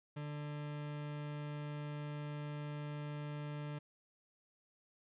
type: tone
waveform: 40% pulse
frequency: 147.8 Hz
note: D3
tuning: 11 cents sharp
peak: -40 dBFS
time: 0.16-3.79 s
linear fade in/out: 10 ms
effects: resampled to 8000 Hz